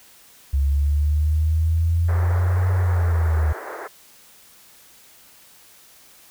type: linear two-way sweep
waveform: sine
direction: up then down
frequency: 68.4 to 92.5 to 76.1 Hz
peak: -16 dBFS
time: 0.53-3.53 s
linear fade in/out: 10 ms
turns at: 2.73 s
type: band-pass noise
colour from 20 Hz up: pink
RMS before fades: -34 dBFS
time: 2.08-3.88 s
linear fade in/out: 10 ms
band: 360 to 1900 Hz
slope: 48 dB/octave
effects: white hiss -50 dBFS RMS until 6.3 s